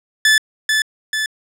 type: tone with echo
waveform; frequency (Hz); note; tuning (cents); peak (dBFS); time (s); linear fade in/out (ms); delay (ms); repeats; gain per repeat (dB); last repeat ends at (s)
sawtooth; 1741; A6; -19; -6; 0.25-0.38; 2; 440; 2; -4; 1.26
effects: low-pass 10000 Hz 12 dB/octave